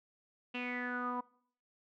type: tone with low-pass filter sweep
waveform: sawtooth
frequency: 246.9 Hz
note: B3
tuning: in tune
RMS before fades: -38 dBFS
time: 0.54-1.21 s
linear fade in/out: 10 ms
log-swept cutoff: 2800 to 1000 Hz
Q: 9.4
effects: noise-tail reverb RT60 0.6 s tail -23 dB re dry